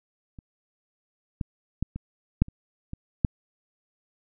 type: clicks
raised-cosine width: 5 ms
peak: -30 / -16 / -13 / -21 / -6 / -29 / -22 / -7 dBFS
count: 8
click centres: 0.388 / 1.412 / 1.826 / 1.96 / 2.42 / 2.484 / 2.934 / 3.248 s
effects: none